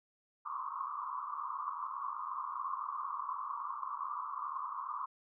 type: band-pass noise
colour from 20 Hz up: white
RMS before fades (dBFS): -40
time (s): 0.45-5.06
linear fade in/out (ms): 10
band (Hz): 1000 to 1200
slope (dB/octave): 96
effects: none